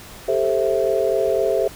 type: chord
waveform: sine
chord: A minor seventh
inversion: third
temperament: just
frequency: 396 / 440 / 528 / 660 Hz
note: G4 / A4 / C5 / E5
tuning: +18 / 0 / +16 / +2 cents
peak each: -22 dBFS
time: 0.28-1.68 s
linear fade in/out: 5 ms
effects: pink hiss -40 dBFS RMS until 1.75 s